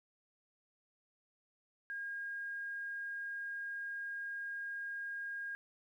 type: tone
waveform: sine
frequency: 1623 Hz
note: G#6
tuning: 40 cents flat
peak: -39 dBFS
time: 1.9-5.55 s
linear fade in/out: 0 ms
effects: 12-bit